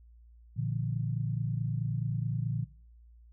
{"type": "tone cluster", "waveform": "sine", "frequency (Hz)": [116.3, 145.7, 170.3], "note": ["A#2", "D3", "F3"], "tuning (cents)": [-4, -13, -43], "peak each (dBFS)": [-32, -33, -38], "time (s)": [0.56, 2.65], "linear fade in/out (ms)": 20, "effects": ["noise-tail reverb RT60 0.5 s tail -21 dB re dry", "added 58 Hz sine -53 dBFS peak until 3.32 s"]}